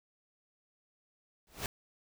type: noise with exponential growth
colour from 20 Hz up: pink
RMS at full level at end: -32 dBFS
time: 1.47-1.66 s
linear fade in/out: 1 ms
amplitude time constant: 41 ms
effects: none